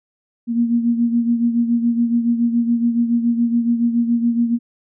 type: beating tone pair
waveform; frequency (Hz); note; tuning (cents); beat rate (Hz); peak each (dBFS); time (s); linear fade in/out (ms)
sine; 234.1 / 241.2; A#3 / B3; +8 / -41; 7.1; -15 / -22; 0.47-4.59; 50
effects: none